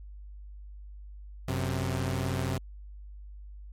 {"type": "tone pair together", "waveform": "sawtooth", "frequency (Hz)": [92.5, 130.81], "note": ["F#2", "C3"], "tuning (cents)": [0, 0], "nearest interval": "tritone", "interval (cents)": 600, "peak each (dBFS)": -27, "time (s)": [1.48, 2.58], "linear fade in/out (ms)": 5, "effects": ["added 50 Hz sine -42 dBFS peak until 3.72 s", "MP3 64 kbps"]}